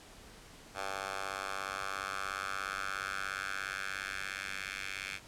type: tone with high-pass filter sweep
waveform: 10% pulse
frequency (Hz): 97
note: G2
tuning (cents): -18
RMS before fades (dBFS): -39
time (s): 0.74-5.2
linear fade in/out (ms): 50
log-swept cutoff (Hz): 870 to 2100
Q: 2.9
effects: pink hiss -54 dBFS RMS until 5.27 s + low-pass 10000 Hz 12 dB/octave